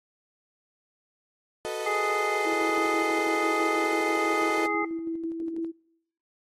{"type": "chord", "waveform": "35% pulse", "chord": "B dominant seventh", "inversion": "second", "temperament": "equal", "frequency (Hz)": [370, 440, 493.9, 622.3], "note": ["F#4", "A4", "B4", "D#5"], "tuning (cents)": [0, 0, 0, 0], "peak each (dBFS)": [-35, -32, -38, -33], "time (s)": [1.65, 4.66], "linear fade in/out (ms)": 0}
{"type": "harmonic tone", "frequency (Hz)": 415.3, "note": "G#4", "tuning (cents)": 0, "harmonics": [1, 2, 3, 5], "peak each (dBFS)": [-31, -31, -31, -31], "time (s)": [1.86, 4.85], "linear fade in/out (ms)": 5}
{"type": "tone with tremolo", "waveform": "sine", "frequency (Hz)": 329.6, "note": "E4", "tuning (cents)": 0, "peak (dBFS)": -28, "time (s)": [2.45, 5.72], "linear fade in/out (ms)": 20, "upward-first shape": "square", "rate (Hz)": 6.1, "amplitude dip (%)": 35}
{"effects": ["noise-tail reverb RT60 0.9 s tail -26 dB re dry", "AAC 32 kbps"]}